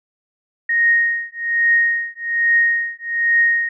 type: tone with tremolo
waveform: sine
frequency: 1864.7 Hz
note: A#6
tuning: in tune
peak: -10 dBFS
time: 0.69-3.69 s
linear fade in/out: 5 ms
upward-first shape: triangle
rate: 1.2 Hz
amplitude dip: 100%
effects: none